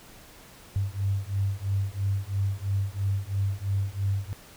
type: beating tone pair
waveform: sine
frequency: 97 / 100 Hz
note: G2 / G2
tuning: -18 / +35 cents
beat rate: 3 Hz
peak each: -28 dBFS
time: 0.76-4.33 s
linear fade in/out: 0 ms
effects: pink hiss -50 dBFS RMS until 4.56 s